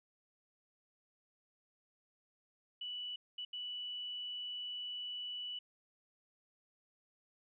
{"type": "tone bursts at uneven times", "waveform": "sine", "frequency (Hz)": 2960, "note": "F#7", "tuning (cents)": 0, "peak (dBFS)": -40, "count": 3, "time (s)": [[2.81, 3.16], [3.38, 3.45], [3.53, 5.59]], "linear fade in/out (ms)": 5, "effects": []}